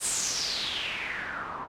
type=noise with low-pass filter sweep; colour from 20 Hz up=white; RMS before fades=-32 dBFS; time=0-1.68 s; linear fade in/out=50 ms; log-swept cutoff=9100 to 950 Hz; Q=4.6; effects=none